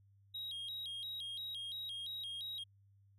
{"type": "tone with vibrato", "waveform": "triangle", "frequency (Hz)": 3520, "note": "A7", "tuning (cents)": 0, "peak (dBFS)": -40, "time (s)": [0.34, 2.64], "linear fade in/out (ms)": 10, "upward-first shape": "square", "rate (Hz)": 2.9, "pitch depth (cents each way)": 140, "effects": ["added 99 Hz sine -64 dBFS peak until 3.18 s"]}